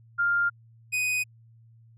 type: tone pair in turn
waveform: sine / 45% pulse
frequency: 1400 / 2495 Hz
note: F6 / D#7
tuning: +4 / +4 cents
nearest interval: minor seventh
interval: 1000 cents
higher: second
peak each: -21 / -24 dBFS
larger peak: first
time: 0.18-0.5 / 0.92-1.24 s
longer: neither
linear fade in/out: 20 ms
effects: added 114 Hz sine -52 dBFS peak until 1.97 s + low-pass 12000 Hz 12 dB/octave